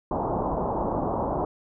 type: low-pass noise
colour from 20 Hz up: white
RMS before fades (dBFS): -27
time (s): 0.11-1.45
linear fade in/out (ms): 2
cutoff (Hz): 1000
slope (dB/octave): 48
effects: none